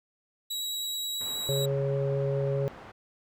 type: tone with vibrato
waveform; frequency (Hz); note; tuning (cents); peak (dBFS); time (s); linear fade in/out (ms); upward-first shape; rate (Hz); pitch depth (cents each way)
sawtooth; 3875; B7; -34; -28; 0.5-1.66; 10; triangle; 9.4; 15
type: low-pass noise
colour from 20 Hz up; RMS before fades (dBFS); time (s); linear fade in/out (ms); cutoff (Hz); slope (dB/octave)
white; -47; 1.2-2.92; 10; 1100; 12
type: harmonic tone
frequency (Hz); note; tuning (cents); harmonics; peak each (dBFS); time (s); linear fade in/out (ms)
138.1; C#3; -6; 1 / 3 / 4; -28 / -31 / -31; 1.49-2.68; 0
effects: none